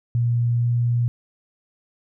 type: tone with pitch glide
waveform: sine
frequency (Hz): 119 to 119.69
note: A#2 to A#2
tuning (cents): +36 to +46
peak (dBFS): -17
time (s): 0.15-1.08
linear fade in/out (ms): 0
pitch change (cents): +10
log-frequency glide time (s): 0.59-0.66
effects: none